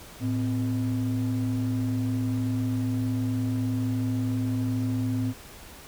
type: ring-modulated tone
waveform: triangle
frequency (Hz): 183.8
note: F#3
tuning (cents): -11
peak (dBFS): -18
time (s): 0.2-5.34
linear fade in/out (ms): 50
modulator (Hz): 73.5
effects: tanh soft clip ceiling -18 dBFS + pink hiss -46 dBFS RMS until 5.87 s